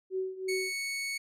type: tone with tremolo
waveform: sine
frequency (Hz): 376.8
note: F#4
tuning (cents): +32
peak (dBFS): -28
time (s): 0.1-0.73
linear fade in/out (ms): 50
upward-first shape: triangle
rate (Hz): 2.9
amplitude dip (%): 85
type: tone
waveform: sawtooth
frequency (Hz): 2217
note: C#7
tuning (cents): 0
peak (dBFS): -29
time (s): 0.48-1.18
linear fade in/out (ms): 10
effects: low-pass 12000 Hz 12 dB/octave